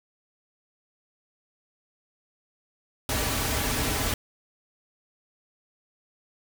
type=noise with comb filter; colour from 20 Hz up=pink; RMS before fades=-27 dBFS; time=3.09-4.14 s; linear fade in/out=2 ms; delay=5.6 ms; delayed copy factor=-0.6; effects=none